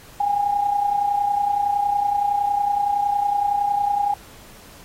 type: tone with amplitude modulation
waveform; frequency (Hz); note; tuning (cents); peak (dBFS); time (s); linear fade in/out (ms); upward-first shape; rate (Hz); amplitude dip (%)
sine; 815; G#5; -33; -15; 0.2-4.14; 5; sine; 30.8; 60
effects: pink hiss -46 dBFS RMS until 4.84 s + AAC 48 kbps